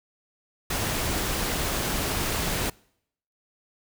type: noise with amplitude modulation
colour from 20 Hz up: pink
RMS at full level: -26 dBFS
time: 0.7-2.7 s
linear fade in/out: 5 ms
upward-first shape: sine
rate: 259 Hz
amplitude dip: 30%
effects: noise-tail reverb RT60 0.7 s tail -25 dB re dry